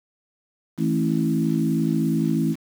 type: harmonic tone with a mistuned harmonic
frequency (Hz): 54.4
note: A1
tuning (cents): -19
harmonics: 3 / 4 / 5 / 6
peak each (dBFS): -23 / -24 / -25 / -26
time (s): 0.77-2.56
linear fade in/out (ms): 50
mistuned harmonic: 4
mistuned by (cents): +21
effects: 7-bit